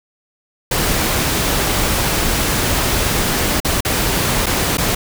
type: noise with dropouts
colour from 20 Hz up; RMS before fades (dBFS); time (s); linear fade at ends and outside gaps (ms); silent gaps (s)
pink; -17; 0.71-4.95; 5; 3.602-3.647 / 3.807-3.849 / 4.46-4.465 / 4.772-4.781
effects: none